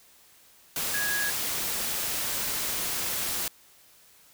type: tone in noise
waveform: sine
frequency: 1661.2 Hz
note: G#6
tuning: in tune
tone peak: -28 dBFS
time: 0.94-1.3 s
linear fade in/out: 2 ms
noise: white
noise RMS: -30 dBFS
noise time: 0.76-3.48 s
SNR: -1 dB
effects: white hiss -57 dBFS RMS until 4.33 s